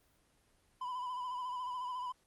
triangle tone with vibrato, 1000 Hz, B5, 21 cents sharp, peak -35 dBFS, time 0.81-2.12 s, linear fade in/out 5 ms, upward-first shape sine, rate 14 Hz, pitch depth 44 cents each way, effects pink hiss -71 dBFS RMS until 2.26 s + Opus 24 kbps

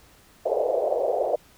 white band-pass noise, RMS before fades -24 dBFS, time 0.45-1.36 s, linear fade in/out 10 ms, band 420 to 680 Hz, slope 48 dB/octave, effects pink hiss -55 dBFS RMS until 1.57 s

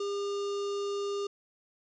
square tone with notch filter, 402.8 Hz, G4, 47 cents sharp, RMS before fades -33 dBFS, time 0-1.27 s, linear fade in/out 5 ms, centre 2000 Hz, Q 1.9, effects resampled to 16000 Hz + 10-bit

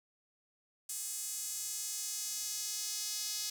sawtooth tone with high-pass filter sweep, 421.3 Hz, G#4, 25 cents sharp, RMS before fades -39 dBFS, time 0.89-3.5 s, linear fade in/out 5 ms, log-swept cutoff 7900 to 5200 Hz, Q 1.9, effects none

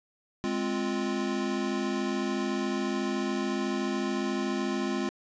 square chord, F minor, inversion first, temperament equal, 207.7 / 261.6 / 349.2 Hz, Ab3 / C4 / F4, 0 / 0 / 0 cents, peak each -33 dBFS, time 0.44-5.09 s, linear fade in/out 0 ms, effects resampled to 16000 Hz + 10-bit

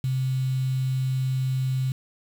sine tone with quantisation, 130.81 Hz, C3, in tune, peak -22 dBFS, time 0.04-1.92 s, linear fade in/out 2 ms, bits 7, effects none

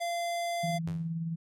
square tone, 688 Hz, F5, 26 cents flat, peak -31 dBFS, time 0-0.79 s, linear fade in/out 20 ms
sine tone with tremolo, 164.81 Hz, E3, in tune, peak -29 dBFS, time 0.63-1.36 s, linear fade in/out 10 ms, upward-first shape triangle, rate 19 Hz, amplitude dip 45%
sawtooth tone with exponential decay, 91.4 Hz, F#2, 21 cents flat, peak -33 dBFS, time 0.87-1.15 s, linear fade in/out 5 ms, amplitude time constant 60 ms
effects low-pass 12000 Hz 12 dB/octave

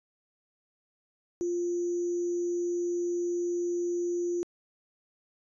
sine tone with sample-and-hold, 349.3 Hz, F4, in tune, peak -27 dBFS, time 1.41-4.43 s, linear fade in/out 0 ms, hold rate 6300 Hz, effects resampled to 22050 Hz

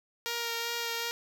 5% pulse tone with vibrato, 467.1 Hz, A#4, 3 cents sharp, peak -20 dBFS, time 0.26-1.11 s, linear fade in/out 0 ms, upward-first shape sine, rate 2.6 Hz, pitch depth 14 cents each way, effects none

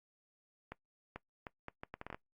accelerating click train, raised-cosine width 0.5 ms, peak -28 dBFS, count 11, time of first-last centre 0.72-2.145 s, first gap 440 ms, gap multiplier 0.7, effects noise-tail reverb RT60 0.1 s tail -21 dB re dry + Opus 48 kbps

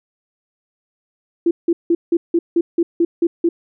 sine tone bursts, 338.9 Hz, E4, 48 cents sharp, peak -11 dBFS, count 10, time 1.46-3.49 s, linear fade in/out 5 ms, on 50 ms, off 170 ms, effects none

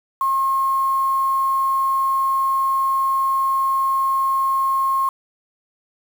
sine tone with quantisation, 1075 Hz, C6, 47 cents sharp, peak -16 dBFS, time 0.21-5.09 s, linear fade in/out 2 ms, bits 6, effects none

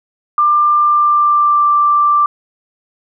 sine tone with pitch glide, 1191 to 1176.6 Hz, D6 to D6, +24 to +3 cents, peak -8 dBFS, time 0.38-2.26 s, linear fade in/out 2 ms, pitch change -21 cents, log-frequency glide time 0.81-1.68 s, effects none

